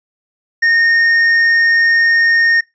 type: tone with tanh clipping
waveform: sine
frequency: 1841 Hz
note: A#6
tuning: 22 cents flat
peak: -10 dBFS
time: 0.62-2.61 s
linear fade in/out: 10 ms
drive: 6 dB
effects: noise-tail reverb RT60 0.2 s tail -21 dB re dry + resampled to 16000 Hz